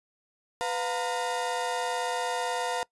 35% pulse tone cluster, 498.6 / 709 / 919 Hz, B4 / F5 / A#5, +16 / +26 / -25 cents, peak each -31 dBFS, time 0.61-2.83 s, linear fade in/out 0 ms, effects noise-tail reverb RT60 0.1 s tail -22 dB re dry + resampled to 24000 Hz

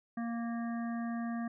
harmonic tone with a mistuned harmonic, 233.1 Hz, A#3, in tune, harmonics 1 / 3 / 5 / 7 / 8, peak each -34 / -44 / -48 / -51 / -52 dBFS, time 0.17-1.48 s, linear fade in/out 5 ms, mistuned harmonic 8, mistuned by -17 cents, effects none

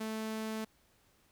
sawtooth tone, 219.3 Hz, A3, 6 cents flat, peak -32 dBFS, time 0-0.65 s, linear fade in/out 10 ms, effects pink hiss -69 dBFS RMS until 1.31 s

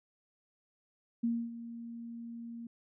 sine tone with ADSR envelope, 233.1 Hz, A#3, in tune, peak -27 dBFS, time 1.23-2.67 s, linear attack 11 ms, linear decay 260 ms, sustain -14 dB, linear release 4 ms, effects none

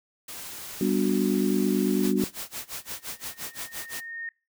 white noise, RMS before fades -39 dBFS, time 0.28-2.07 s, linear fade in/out 5 ms
sine chord, G major seventh, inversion none, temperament just, 196 / 245 / 294 / 367.5 Hz, G3 / B3 / D4 / F#4, 0 / -14 / +2 / -12 cents, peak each -26 / -27 / -27 / -27 dBFS, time 0.81-2.24 s, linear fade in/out 2 ms
white noise with tremolo, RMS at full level -34 dBFS, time 2.02-4.01 s, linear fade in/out 20 ms, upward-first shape sine, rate 5.8 Hz, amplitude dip 95%
sine tone with exponential growth, 1840 Hz, A#6, 23 cents flat, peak -31 dBFS, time 2.54-4.29 s, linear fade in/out 2 ms, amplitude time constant 380 ms
effects noise-tail reverb RT60 0.3 s tail -23 dB re dry

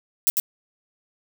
violet noise with echo, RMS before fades -18 dBFS, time 0.27-0.3 s, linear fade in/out 0 ms, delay 99 ms, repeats 1, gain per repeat -3 dB, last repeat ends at 0.399 s, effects none

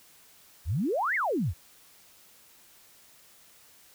sine exponential two-way sweep, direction up then down, 66 to 2217 to 66 Hz, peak -25 dBFS, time 0.65-1.54 s, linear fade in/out 50 ms, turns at 1.15 s, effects white hiss -57 dBFS RMS until 3.94 s

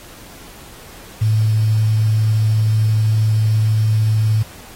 sine tone with quantisation, 109 Hz, A2, 16 cents flat, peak -12 dBFS, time 1.21-4.43 s, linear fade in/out 10 ms, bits 6, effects pink hiss -40 dBFS RMS until 4.75 s + AAC 48 kbps

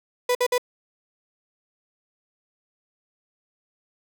35% pulse tone bursts, 493.9 Hz, B4, in tune, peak -17 dBFS, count 3, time 0.29-0.581 s, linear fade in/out 5 ms, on 61 ms, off 54 ms, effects none

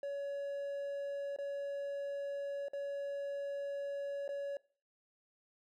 triangle tone with dropouts, 563 Hz, C#5, 27 cents sharp, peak -35 dBFS, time 0.03-4.57 s, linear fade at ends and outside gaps 2 ms, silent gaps 1.363-1.386 / 2.684-2.733 / 4.279-4.29 s, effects noise-tail reverb RT60 0.4 s tail -21 dB re dry

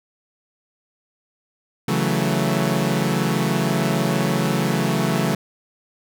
sawtooth chord, F# minor seventh, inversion second, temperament equal, 138.59 / 164.81 / 185 / 220 Hz, C#3 / E3 / F#3 / A3, 0 / 0 / 0 / 0 cents, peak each -20 dBFS, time 1.88-5.35 s, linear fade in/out 5 ms, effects none

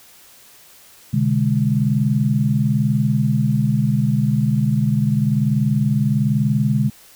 sine chord, G# diminished, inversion first, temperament equal with one note detuned, 126.58 / 146.83 / 207.7 Hz, B2 / D3 / G#3, +43 / 0 / 0 cents, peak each -19 dBFS, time 1.13-6.9 s, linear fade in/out 10 ms, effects white hiss -47 dBFS RMS until 7.15 s

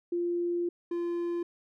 sine / triangle tone pair in turn, 347.4 / 344.8 Hz, F4 / F4, -9 / -22 cents, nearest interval unison, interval 13 cents, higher first, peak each -27 dBFS, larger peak neither, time 0.12-0.69 / 0.91-1.43 s, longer first, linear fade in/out 5 ms, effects none

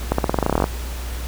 accelerating click train, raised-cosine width 1 ms, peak -3 dBFS, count 15, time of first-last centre 0.12-0.641 s, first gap 64 ms, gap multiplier 0.91, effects added 60 Hz sine -26 dBFS peak until 1.27 s + pink hiss -35 dBFS RMS until 1.27 s

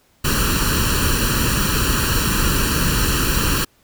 pink noise with comb filter, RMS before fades -18 dBFS, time 0.24-3.65 s, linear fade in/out 10 ms, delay 0.7 ms, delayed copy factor +0.85, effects pink hiss -58 dBFS RMS until 3.83 s

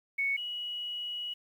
sine tone pair in turn, 2217 / 2925 Hz, C#7 / F#7, 0 / -21 cents, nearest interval perfect fourth, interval 479 cents, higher second, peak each -27 / -34 dBFS, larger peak first, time 0.18-0.37 / 0.37-1.34 s, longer second, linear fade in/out 10 ms, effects 10-bit

